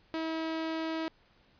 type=tone; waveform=sawtooth; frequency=322.1 Hz; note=E4; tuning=40 cents flat; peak=-28 dBFS; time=0.14-1.08 s; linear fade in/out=0 ms; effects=pink hiss -65 dBFS RMS until 1.59 s + resampled to 11025 Hz